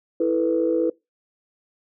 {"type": "chord", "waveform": "sine", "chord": "E suspended fourth", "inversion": "none", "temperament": "just", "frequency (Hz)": [329.6, 439.5, 494.4], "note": ["E4", "A4", "B4"], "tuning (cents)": [0, -2, 2], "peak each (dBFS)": [-21, -25, -21], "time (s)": [0.2, 0.9], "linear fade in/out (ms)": 5, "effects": ["noise-tail reverb RT60 0.2 s tail -22 dB re dry", "tanh soft clip ceiling -9 dBFS"]}